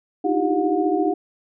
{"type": "tone cluster", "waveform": "sine", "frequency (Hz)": [304.5, 318.8, 355.8, 393.7, 722], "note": ["D#4", "D#4", "F4", "G4", "F#5"], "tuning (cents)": [-37, 42, 32, 8, -43], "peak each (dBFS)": [-26, -22, -27, -23, -24], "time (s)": [0.24, 1.14], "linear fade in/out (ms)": 10, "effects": []}